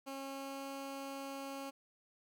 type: tone with pitch glide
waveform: 15% pulse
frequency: 272.1 to 274 Hz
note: C#4 to C#4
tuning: -32 to -20 cents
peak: -36 dBFS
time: 0.06-1.71 s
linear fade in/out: 20 ms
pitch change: +12 cents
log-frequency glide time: 0.16-0.71 s
effects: none